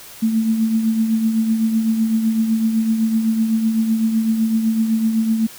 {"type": "tone with tremolo", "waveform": "sine", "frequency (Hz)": 222.7, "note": "A3", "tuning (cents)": 21, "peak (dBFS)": -12, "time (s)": [0.22, 5.47], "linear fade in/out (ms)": 10, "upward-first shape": "triangle", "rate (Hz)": 7.9, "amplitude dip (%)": 55, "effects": ["white hiss -39 dBFS RMS until 5.58 s"]}